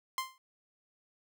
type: tone with exponential decay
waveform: sawtooth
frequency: 1046.5 Hz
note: C6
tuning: in tune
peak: -25 dBFS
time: 0.18-0.38 s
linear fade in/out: 1 ms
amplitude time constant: 43 ms
effects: none